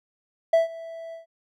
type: tone with ADSR envelope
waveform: triangle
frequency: 659.3 Hz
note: E5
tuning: in tune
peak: -11 dBFS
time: 0.53-1.26 s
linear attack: 6 ms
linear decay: 140 ms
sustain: -22 dB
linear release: 130 ms
effects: tanh soft clip ceiling -7 dBFS